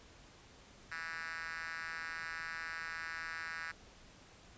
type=tone with high-pass filter; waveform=5% pulse; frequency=163.7 Hz; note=E3; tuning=12 cents flat; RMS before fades=-43 dBFS; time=0.91-3.72 s; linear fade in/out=10 ms; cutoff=1600 Hz; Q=3.2; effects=pink hiss -59 dBFS RMS until 4.57 s + resampled to 16000 Hz